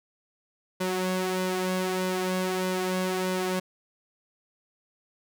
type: tone with flanger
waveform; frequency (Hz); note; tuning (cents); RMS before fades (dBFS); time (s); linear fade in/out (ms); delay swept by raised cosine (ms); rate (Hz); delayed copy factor
sawtooth; 185; F#3; 0; -28; 0.8-3.6; 10; 2 to 3.6; 1.6; +0.65
effects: none